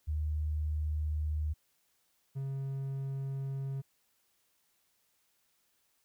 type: tone pair in turn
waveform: sine / triangle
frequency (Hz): 76.3 / 135.95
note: D#2 / C#3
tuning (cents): -33 / -33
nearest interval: minor seventh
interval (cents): 1000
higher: second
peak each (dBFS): -30 / -32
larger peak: first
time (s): 0.07-1.54 / 2.35-3.82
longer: neither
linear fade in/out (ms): 20
effects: white hiss -74 dBFS RMS until 6.04 s